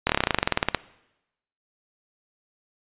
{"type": "slowing click train", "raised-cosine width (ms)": 0.3, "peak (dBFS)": -3, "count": 18, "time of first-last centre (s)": [0.07, 0.747], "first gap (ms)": 24, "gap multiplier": 1.06, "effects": ["noise-tail reverb RT60 0.9 s tail -20 dB re dry", "resampled to 8000 Hz"]}